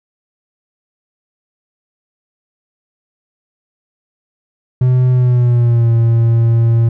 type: tone with pitch glide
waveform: triangle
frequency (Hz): 126.7 to 115.52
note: B2 to A#2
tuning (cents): +45 to -15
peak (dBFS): -6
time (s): 4.81-6.89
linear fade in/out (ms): 5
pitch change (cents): -160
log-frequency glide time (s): 5.11-5.91
effects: none